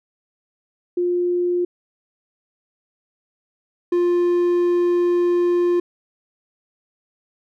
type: tone pair in turn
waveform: sine / triangle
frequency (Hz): 353.7 / 350.9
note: F4 / F4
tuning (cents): +22 / +8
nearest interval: unison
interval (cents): 14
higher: first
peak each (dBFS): -17 / -13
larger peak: second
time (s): 0.97-1.65 / 3.92-5.8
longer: second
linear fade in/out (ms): 5
effects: none